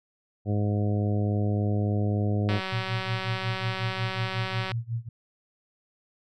harmonic tone, 103.5 Hz, G#2, 5 cents flat, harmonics 1 / 2 / 3 / 4 / 5 / 6 / 7, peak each -24 / -30 / -34 / -36 / -38 / -40 / -41 dBFS, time 0.45-2.61 s, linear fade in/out 50 ms
click train, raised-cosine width 0.3 ms, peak -16 dBFS, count 422, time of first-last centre 2.49-4.718 s, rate 189 Hz
sine tone with tremolo, 116 Hz, A#2, 8 cents flat, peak -25 dBFS, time 2.72-5.09 s, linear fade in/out 5 ms, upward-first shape sine, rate 5.5 Hz, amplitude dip 95%
effects none

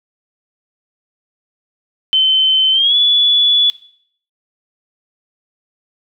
sine tone with pitch glide, 3072 to 3428 Hz, G7 to A7, -36 to -46 cents, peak -9 dBFS, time 2.13-3.7 s, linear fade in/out 0 ms, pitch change +190 cents, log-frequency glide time 2.72-2.96 s, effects noise-tail reverb RT60 0.6 s tail -17 dB re dry

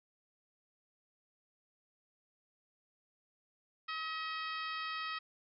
harmonic tone with a mistuned harmonic, 637 Hz, D#5, 41 cents sharp, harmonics 2 / 3 / 4 / 5 / 6 / 7 / 8, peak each -40 / -44 / -46 / -48 / -50 / -51 / -52 dBFS, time 3.88-5.19 s, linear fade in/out 10 ms, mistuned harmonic 7, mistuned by +23 cents, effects none

